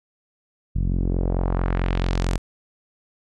sawtooth tone with low-pass filter sweep, 44.51 Hz, F1, 34 cents sharp, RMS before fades -22 dBFS, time 0.75-2.38 s, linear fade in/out 10 ms, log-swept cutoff 150 to 9500 Hz, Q 1.3, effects none

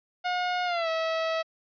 sawtooth tone with pitch glide, 720 to 648.9 Hz, F#5 to E5, -47 to -27 cents, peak -22 dBFS, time 0.24-1.43 s, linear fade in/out 20 ms, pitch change -180 cents, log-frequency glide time 0.65-0.89 s, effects resampled to 11025 Hz

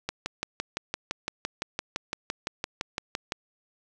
click train, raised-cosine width 0.2 ms, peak -12 dBFS, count 20, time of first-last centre 0.09-3.321 s, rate 5.88 Hz, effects none

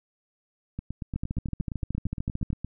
two click trains, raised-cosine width 5 ms, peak -17 / -20 dBFS, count 19 / 17, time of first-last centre 1.16-2.503 / 0.79-2.646 s, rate 13.4 / 8.62 Hz, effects none

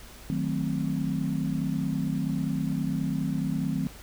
sine chord, D# diminished seventh, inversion none, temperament equal, 155.56 / 185 / 220 / 261.6 Hz, D#3 / F#3 / A3 / C4, 0 / 0 / 0 / 0 cents, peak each -30 / -31 / -33 / -31 dBFS, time 0.3-3.87 s, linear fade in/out 0 ms, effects added 50 Hz sine -48 dBFS peak until 4.02 s + pink hiss -48 dBFS RMS until 4.02 s

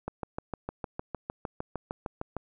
click train, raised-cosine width 1 ms, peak -19 dBFS, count 16, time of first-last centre 0.08-2.367 s, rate 6.56 Hz, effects none

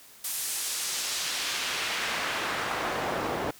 pink noise with band-pass filter sweep, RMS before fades -31 dBFS, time 0.24-3.51 s, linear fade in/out 5 ms, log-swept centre 12000 to 550 Hz, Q 0.78, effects white hiss -52 dBFS RMS until 3.59 s

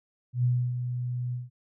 sine tone with ADSR envelope, 123.47 Hz, B2, in tune, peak -20 dBFS, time 0.33-1.5 s, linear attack 110 ms, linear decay 290 ms, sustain -8 dB, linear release 170 ms, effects none

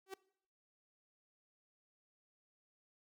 sawtooth tone with exponential growth, 383.7 Hz, G4, 37 cents flat, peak -37 dBFS, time 0.06-0.14 s, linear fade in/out 5 ms, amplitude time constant 17 ms, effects noise-tail reverb RT60 0.7 s tail -22 dB re dry

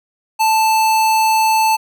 square tone, 880 Hz, A5, in tune, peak -12 dBFS, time 0.39-1.77 s, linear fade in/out 20 ms, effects none

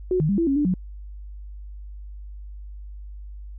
sine tone with pitch steps, 366.7 / 153.7 / 199.8 / 335 / 274.7 / 293.8 / 183.2 Hz, F#4 / D#3 / G3 / E4 / C#4 / D4 / F#3, -15 / -21 / +33 / +28 / -16 / +1 / -17 cents, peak -18 dBFS, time 0.11-0.74 s, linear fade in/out 2 ms, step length 90 ms, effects added 50 Hz sine -35 dBFS peak until 3.58 s

